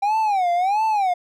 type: tone with vibrato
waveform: triangle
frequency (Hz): 783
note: G5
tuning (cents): -2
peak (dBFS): -15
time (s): 0.02-1.14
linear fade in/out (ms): 10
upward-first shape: sine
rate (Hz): 1.5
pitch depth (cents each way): 210
effects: none